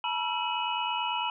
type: tone cluster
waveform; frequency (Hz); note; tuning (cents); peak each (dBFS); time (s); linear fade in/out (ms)
sine; 872 / 961 / 1342 / 2537 / 2939; A5 / B5 / E6 / D#7 / F#7; -16 / -48 / +31 / +33 / -12; -35 / -31 / -38 / -36 / -34; 0.04-1.3; 2
effects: none